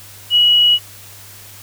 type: tone with tanh clipping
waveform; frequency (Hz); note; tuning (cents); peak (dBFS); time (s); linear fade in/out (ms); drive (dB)
triangle; 2918; F#7; -25; -8; 0.3-0.79; 50; 2
effects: added 100 Hz sine -43 dBFS peak until 1.62 s + white hiss -39 dBFS RMS until 1.62 s